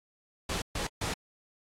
pink noise bursts at uneven times, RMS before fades -33 dBFS, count 3, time 0.49-0.62 / 0.75-0.87 / 1.01-1.14 s, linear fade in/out 5 ms, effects low-pass 9000 Hz 12 dB/octave + AAC 48 kbps

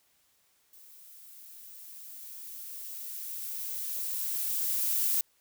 violet noise with level ramp, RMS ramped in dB -54 to -27 dBFS, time 0.73-5.21 s, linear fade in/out 2 ms, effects white hiss -69 dBFS RMS until 5.4 s

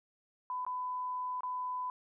sine tone with dropouts, 1002 Hz, B5, 25 cents sharp, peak -34 dBFS, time 0.5-1.9 s, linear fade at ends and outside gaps 1 ms, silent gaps 0.65-0.665 / 1.407-1.433 s, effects none

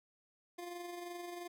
25% pulse tone with amplitude modulation, 350 Hz, F4, 4 cents sharp, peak -38 dBFS, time 0.58-1.48 s, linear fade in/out 10 ms, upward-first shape sine, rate 22.9 Hz, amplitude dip 40%, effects none

